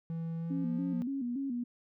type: tone with pitch glide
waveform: triangle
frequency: 164.81 to 176.64 Hz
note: E3 to F3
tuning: 0 to +20 cents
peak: -32 dBFS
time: 0.1-1.02 s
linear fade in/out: 0 ms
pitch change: +120 cents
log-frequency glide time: 0.38-0.86 s
type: tone with vibrato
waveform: sine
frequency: 257.4 Hz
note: C4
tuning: 28 cents flat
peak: -32 dBFS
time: 0.5-1.64 s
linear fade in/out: 10 ms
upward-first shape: square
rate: 3.5 Hz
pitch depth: 110 cents each way
effects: none